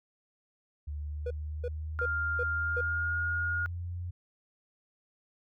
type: exponential sweep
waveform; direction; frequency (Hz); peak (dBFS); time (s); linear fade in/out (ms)
sine; up; 73.42 to 88.7; -34; 0.87-4.11; 10
type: tone bursts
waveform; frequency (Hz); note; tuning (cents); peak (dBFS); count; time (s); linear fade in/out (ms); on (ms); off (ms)
triangle; 487.3; B4; -23; -30; 5; 1.26-2.81; 5; 46; 330
type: tone with pitch glide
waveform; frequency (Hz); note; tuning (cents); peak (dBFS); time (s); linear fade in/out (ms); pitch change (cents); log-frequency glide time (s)
sine; 1400 to 1427.8; F6 to F6; +4 to +38; -29; 1.99-3.66; 0; +34; 2.55-3.18
effects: none